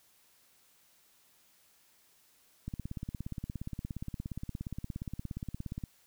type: click train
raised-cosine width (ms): 5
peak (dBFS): -25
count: 55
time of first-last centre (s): 2.68-5.838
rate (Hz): 17.1
effects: white hiss -66 dBFS RMS until 6.06 s